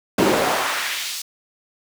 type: noise with high-pass filter sweep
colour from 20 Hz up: brown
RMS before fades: -21 dBFS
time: 0.18-1.22 s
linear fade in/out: 5 ms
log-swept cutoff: 260 to 5300 Hz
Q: 1.2
effects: none